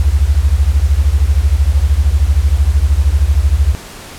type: beating tone pair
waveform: sine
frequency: 64.2 / 77.2 Hz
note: C2 / D#2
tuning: -32 / -13 cents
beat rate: 13 Hz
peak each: -11 dBFS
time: 0-3.75 s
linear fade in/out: 0 ms
effects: pink hiss -32 dBFS RMS until 4.18 s + low-pass 12000 Hz 12 dB/octave